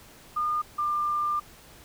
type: tone pair in turn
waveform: sine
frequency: 1215 / 1194.8 Hz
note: D#6 / D6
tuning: -42 / +29 cents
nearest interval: unison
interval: 29 cents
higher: first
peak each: -24 dBFS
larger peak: neither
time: 0.36-0.62 / 0.78-1.4 s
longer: second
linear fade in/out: 10 ms
effects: pink hiss -51 dBFS RMS until 1.84 s